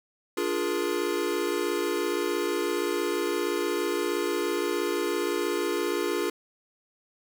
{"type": "chord", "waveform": "square", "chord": "Bb dominant seventh", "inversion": "first", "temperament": "equal with one note detuned", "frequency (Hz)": [293.7, 349.2, 415.3, 472.4], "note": ["D4", "F4", "Ab4", "Bb4"], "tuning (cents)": [0, 0, 0, 23], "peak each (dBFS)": [-35, -30, -31, -34], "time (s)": [0.37, 6.3], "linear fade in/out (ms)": 5, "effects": ["9-bit"]}